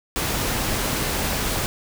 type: noise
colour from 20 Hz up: pink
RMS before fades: -24 dBFS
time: 0.16-1.66 s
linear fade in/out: 0 ms
effects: none